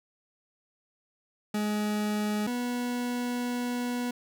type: tone pair in turn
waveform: 40% pulse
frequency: 210 / 244.4 Hz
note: G#3 / B3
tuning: +19 / -18 cents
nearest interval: minor third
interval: 263 cents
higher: second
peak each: -26 / -28 dBFS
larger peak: first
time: 1.54-2.47 / 2.47-4.11 s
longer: second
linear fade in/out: 5 ms
effects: none